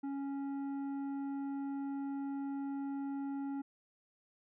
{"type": "tone with tanh clipping", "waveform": "triangle", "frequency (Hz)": 277.2, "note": "C#4", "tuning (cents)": 0, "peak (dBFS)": -38, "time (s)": [0.03, 3.62], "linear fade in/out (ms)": 10, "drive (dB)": 13, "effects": []}